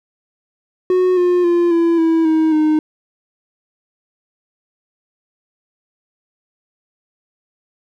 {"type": "tone with pitch steps", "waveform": "triangle", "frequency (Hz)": [366.7, 356.3, 346.1, 336.3, 326.7, 317.4, 308.4], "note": ["F#4", "F4", "F4", "E4", "E4", "D#4", "D#4"], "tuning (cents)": [-15, 35, -16, 35, -15, 35, -15], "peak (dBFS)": -9, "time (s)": [0.9, 2.79], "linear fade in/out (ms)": 2, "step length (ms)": 270, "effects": []}